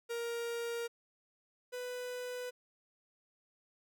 45% pulse tone pair in turn, 468.6 / 496.5 Hz, A#4 / B4, +9 / +9 cents, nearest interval minor second, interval 100 cents, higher second, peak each -36 / -39 dBFS, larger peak first, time 0.09-0.88 / 1.72-2.51 s, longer neither, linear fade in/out 20 ms, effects none

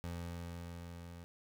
25% pulse tone with level ramp, 85.9 Hz, F2, 28 cents flat, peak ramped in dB -36 to -45 dBFS, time 0.04-1.24 s, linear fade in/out 0 ms, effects none

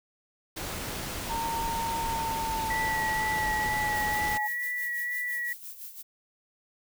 pink noise, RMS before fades -35 dBFS, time 0.56-4.38 s, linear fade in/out 10 ms
sine tone with pitch glide, 916 to 844.8 Hz, A#5 to G#5, -31 to +29 cents, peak -29 dBFS, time 1.29-4.48 s, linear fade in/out 20 ms, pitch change -140 cents, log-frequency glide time 1.98-3.99 s
sine tone with vibrato, 1944 Hz, B6, 28 cents flat, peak -29 dBFS, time 2.7-5.53 s, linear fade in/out 5 ms, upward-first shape sine, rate 2.1 Hz, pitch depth 19 cents each way
violet noise with tremolo, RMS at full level -40 dBFS, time 3.94-6.03 s, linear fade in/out 20 ms, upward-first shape sine, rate 5.9 Hz, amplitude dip 65%
effects none

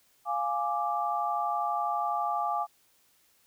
sine chord, D diminished, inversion first, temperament equal, 698.5 / 830.6 / 1174.7 Hz, F5 / Ab5 / D6, 0 / 0 / 0 cents, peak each -32 / -31 / -31 dBFS, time 0.25-2.67 s, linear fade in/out 50 ms, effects white hiss -66 dBFS RMS until 3.46 s

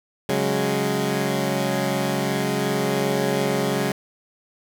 15% pulse chord, C# suspended fourth, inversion none, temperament equal, 138.59 / 185 / 207.7 Hz, C#3 / F#3 / G#3, 0 / 0 / 0 cents, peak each -19 dBFS, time 0.29-3.92 s, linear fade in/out 2 ms, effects none

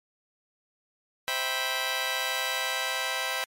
10% pulse chord, C major seventh, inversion none, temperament just, 523.3 / 654.1 / 784.9 / 981.1 Hz, C5 / E5 / G5 / B5, 0 / -14 / +2 / -12 cents, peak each -26 dBFS, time 1.28-3.44 s, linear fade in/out 0 ms, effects MP3 64 kbps

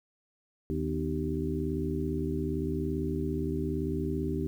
harmonic tone with a mistuned harmonic, 77.6 Hz, D#2, 4 cents flat, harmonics 1 / 2 / 3 / 4 / 5, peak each -35 / -35 / -35 / -35 / -35 dBFS, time 0.7-4.47 s, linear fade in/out 0 ms, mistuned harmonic 3, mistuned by +120 cents, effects 10-bit

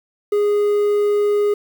triangle tone with quantisation, 413.1 Hz, G#4, 9 cents flat, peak -12 dBFS, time 0.32-1.54 s, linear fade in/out 5 ms, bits 7, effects none

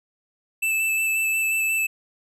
square tone with vibrato, 2637 Hz, E7, in tune, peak -21 dBFS, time 0.62-1.87 s, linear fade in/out 10 ms, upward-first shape square, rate 5.6 Hz, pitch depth 10 cents each way, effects none

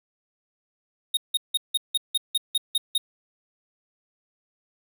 square tone bursts, 3729 Hz, A#7, in tune, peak -20 dBFS, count 10, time 1.14-2.98 s, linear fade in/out 5 ms, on 31 ms, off 170 ms, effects none

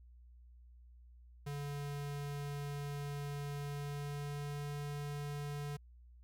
square tone with pitch glide, 143.6 to 145.02 Hz, D3 to D3, -39 to -22 cents, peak -40 dBFS, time 1.46-5.77 s, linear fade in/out 10 ms, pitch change +17 cents, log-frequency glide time 3.57-4.74 s, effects added 60 Hz sine -56 dBFS peak until 6.23 s

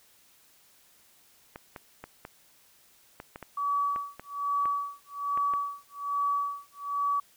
clicks, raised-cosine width 0.5 ms, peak -25 dBFS, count 12, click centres 1.559 / 1.762 / 2.04 / 2.251 / 3.201 / 3.359 / 3.427 / 3.961 / 4.196 / 4.656 / 5.375 / 5.537 s
sine tone with tremolo, 1141 Hz, C#6, 50 cents sharp, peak -24 dBFS, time 3.57-7.2 s, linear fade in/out 5 ms, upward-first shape sine, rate 1.2 Hz, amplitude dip 100%
effects white hiss -61 dBFS RMS until 7.36 s

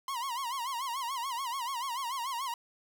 45% pulse tone with vibrato, 1013 Hz, B5, 44 cents sharp, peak -33 dBFS, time 0.08-2.54 s, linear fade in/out 2 ms, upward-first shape sine, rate 6.9 Hz, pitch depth 160 cents each way, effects none

